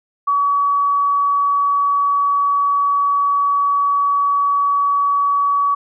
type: tone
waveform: sine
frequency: 1135 Hz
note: C#6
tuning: 41 cents sharp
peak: -13 dBFS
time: 0.27-5.75 s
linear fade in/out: 10 ms
effects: none